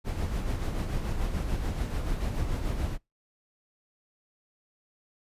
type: noise with tremolo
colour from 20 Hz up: brown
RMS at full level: -28 dBFS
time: 0.04-2.98 s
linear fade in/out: 50 ms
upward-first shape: sine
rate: 6.9 Hz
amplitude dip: 45%
effects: noise-tail reverb RT60 0.2 s tail -24 dB re dry + resampled to 32000 Hz